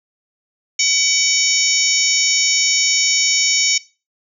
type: harmonic tone with a mistuned harmonic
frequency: 755 Hz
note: F#5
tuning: 35 cents sharp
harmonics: 3 / 4 / 5 / 6 / 7 / 8 / 9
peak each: -20 / -24 / -26 / -29 / -19 / -22 / -19 dBFS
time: 0.79-3.78 s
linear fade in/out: 5 ms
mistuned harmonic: 7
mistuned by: +60 cents
effects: noise-tail reverb RT60 0.3 s tail -18 dB re dry